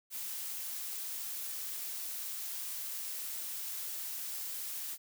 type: noise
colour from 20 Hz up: blue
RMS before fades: -40 dBFS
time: 0.1-4.98 s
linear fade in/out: 50 ms
effects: none